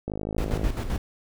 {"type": "click train", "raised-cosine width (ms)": 2, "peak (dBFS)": -17, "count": 31, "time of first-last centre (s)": [0.08, 0.653], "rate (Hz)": 52.4}
{"type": "noise with tremolo", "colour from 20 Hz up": "brown", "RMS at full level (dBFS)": -25, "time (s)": [0.38, 0.98], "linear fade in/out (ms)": 2, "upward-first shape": "square", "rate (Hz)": 7.7, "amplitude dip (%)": 60}
{"effects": []}